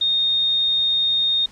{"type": "tone", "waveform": "sine", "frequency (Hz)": 3690, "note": "A#7", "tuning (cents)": -18, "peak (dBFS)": -16, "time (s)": [0.01, 1.46], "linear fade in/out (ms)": 5, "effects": ["pink hiss -48 dBFS RMS until 1.51 s", "low-pass 7000 Hz 12 dB/octave"]}